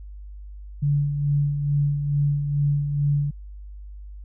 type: tone with tremolo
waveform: sine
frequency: 144.1 Hz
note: D3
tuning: 33 cents flat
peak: -17 dBFS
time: 0.82-3.31 s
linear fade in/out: 10 ms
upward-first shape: sine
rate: 2.3 Hz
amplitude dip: 50%
effects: added 50 Hz sine -36 dBFS peak until 4.24 s